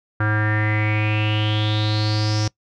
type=tone with low-pass filter sweep; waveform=square; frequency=106.8 Hz; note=G#2; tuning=49 cents sharp; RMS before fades=-20 dBFS; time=0.2-2.48 s; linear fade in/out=5 ms; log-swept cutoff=1500 to 5600 Hz; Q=8.2; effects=noise-tail reverb RT60 0.1 s tail -22 dB re dry